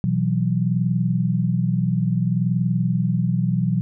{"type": "chord", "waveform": "sine", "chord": "B suspended fourth", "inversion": "none", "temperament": "just", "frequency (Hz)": [123.47, 164.63, 185.21], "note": ["B2", "E3", "F#3"], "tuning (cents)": [0, -2, 2], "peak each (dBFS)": -22, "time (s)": [0.04, 3.81], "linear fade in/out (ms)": 0, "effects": []}